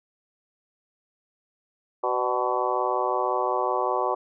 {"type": "harmonic tone with a mistuned harmonic", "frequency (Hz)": 125.5, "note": "B2", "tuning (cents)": 28, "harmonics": [3, 4, 5, 6, 7, 8, 9], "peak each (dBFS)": [-30, -30, -30, -30, -30, -30, -30], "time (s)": [2.03, 4.15], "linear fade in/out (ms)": 10, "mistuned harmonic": 5, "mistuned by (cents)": -58, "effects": []}